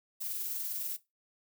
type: noise with tremolo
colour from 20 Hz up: violet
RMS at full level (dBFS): -35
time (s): 0.2-0.97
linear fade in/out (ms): 20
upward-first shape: triangle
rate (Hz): 20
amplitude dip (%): 35
effects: noise-tail reverb RT60 0.2 s tail -17 dB re dry